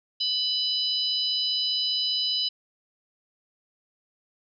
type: harmonic tone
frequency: 995 Hz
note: B5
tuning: 13 cents sharp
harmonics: 3 / 4 / 5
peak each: -28 / -28 / -28 dBFS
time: 0.2-2.49 s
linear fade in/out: 10 ms
effects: none